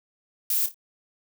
violet noise with echo, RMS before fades -24 dBFS, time 0.5-0.66 s, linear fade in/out 2 ms, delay 28 ms, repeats 3, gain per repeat -10 dB, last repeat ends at 0.744 s, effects none

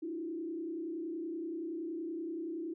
sine tone with frequency modulation, 330.5 Hz, E4, 5 cents sharp, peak -36 dBFS, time 0.02-2.74 s, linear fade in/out 10 ms, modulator 30.6 Hz, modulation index 0.89, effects none

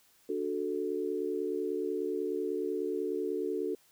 sine chord, D major, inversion none, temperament equal, 293.7 / 370 / 440 Hz, D4 / F#4 / A4, 0 / 0 / 0 cents, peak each -37 / -34 / -34 dBFS, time 0.29-3.75 s, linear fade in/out 5 ms, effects white hiss -65 dBFS RMS until 3.91 s

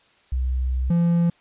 sine / triangle tone pair in turn, 63.8 / 170.77 Hz, C2 / F3, -43 / -39 cents, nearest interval octave + perfect fourth, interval 1704 cents, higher second, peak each -20 / -14 dBFS, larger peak second, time 0.32-0.9 / 0.9-1.3 s, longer first, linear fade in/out 5 ms, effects white hiss -58 dBFS RMS until 1.4 s + resampled to 8000 Hz

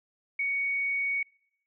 sine tone, 2234 Hz, C#7, 13 cents sharp, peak -26 dBFS, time 0.39-1.23 s, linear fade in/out 5 ms, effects noise-tail reverb RT60 0.7 s tail -24 dB re dry

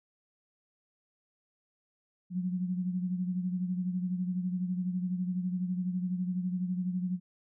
sine beating tone pair, 180.5 / 192.5 Hz, F#3 / G3, -43 / -31 cents, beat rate 12 Hz, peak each -30 / -38 dBFS, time 2.3-7.2 s, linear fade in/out 50 ms, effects none

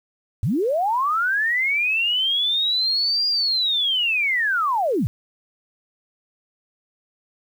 sine linear two-way sweep, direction up then down, 82.41 to 4860 to 82.41 Hz, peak -18 dBFS, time 0.43-5.07 s, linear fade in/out 0 ms, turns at 3.28 s, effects 8-bit

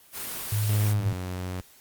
white noise, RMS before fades -34 dBFS, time 0.12-0.95 s, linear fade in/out 50 ms
sine tone, 105.5 Hz, G#2, 28 cents sharp, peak -23 dBFS, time 0.52-1.13 s, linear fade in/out 5 ms
sawtooth tone with pitch glide, 105 to 91.41 Hz, G#2 to F#2, +19 to -20 cents, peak -27 dBFS, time 0.69-1.61 s, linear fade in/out 5 ms, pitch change -239 cents, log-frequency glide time 0.92-1.12 s
effects white hiss -55 dBFS RMS until 1.8 s + Opus 32 kbps

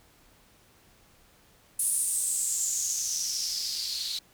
blue noise with band-pass filter sweep, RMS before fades -30 dBFS, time 1.79-4.19 s, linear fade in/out 5 ms, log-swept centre 9900 to 4000 Hz, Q 6.5, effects pink hiss -60 dBFS RMS until 4.33 s

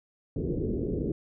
white low-pass noise, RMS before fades -30 dBFS, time 0.36-1.12 s, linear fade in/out 2 ms, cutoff 450 Hz, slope 48 dB/octave, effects none

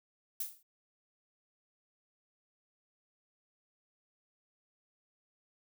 violet noise with exponential decay, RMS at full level -33 dBFS, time 0.4-0.63 s, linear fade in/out 5 ms, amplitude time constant 50 ms, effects none

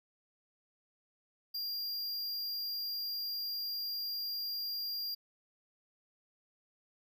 square tone, 4785 Hz, D8, 32 cents sharp, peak -36 dBFS, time 1.54-5.15 s, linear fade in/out 10 ms, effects none

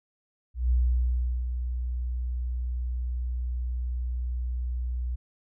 sine tone with ADSR envelope, 61.3 Hz, B1, 12 cents flat, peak -19 dBFS, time 0.54-5.16 s, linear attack 170 ms, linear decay 740 ms, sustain -8 dB, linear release 13 ms, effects none

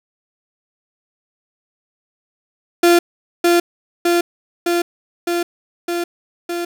35% pulse tone with echo, 345.6 Hz, F4, 18 cents flat, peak -7 dBFS, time 2.83-2.99 s, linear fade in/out 5 ms, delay 610 ms, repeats 6, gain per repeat -2 dB, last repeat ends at 6.65 s, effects none

